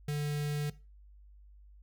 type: tone with notch filter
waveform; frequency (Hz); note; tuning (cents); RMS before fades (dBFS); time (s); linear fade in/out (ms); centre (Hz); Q
square; 147.2; D3; +4; -33; 0.08-0.7; 5; 960; 1.2
effects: noise-tail reverb RT60 0.3 s tail -18 dB re dry + added 50 Hz sine -53 dBFS peak until 1.82 s